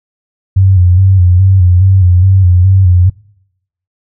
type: tone with vibrato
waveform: sine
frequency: 92.5 Hz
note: F#2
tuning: in tune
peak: -3 dBFS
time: 0.56-3.1 s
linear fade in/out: 10 ms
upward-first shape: square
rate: 2.4 Hz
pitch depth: 59 cents each way
effects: noise-tail reverb RT60 0.8 s tail -23 dB re dry